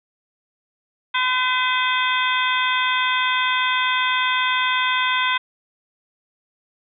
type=harmonic tone with a mistuned harmonic; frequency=508 Hz; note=B4; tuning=49 cents sharp; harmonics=2 / 3 / 4 / 5 / 6 / 7; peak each=-22 / -24 / -25 / -26 / -27 / -27 dBFS; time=1.14-5.38 s; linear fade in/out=10 ms; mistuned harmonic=6; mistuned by=+99 cents; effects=none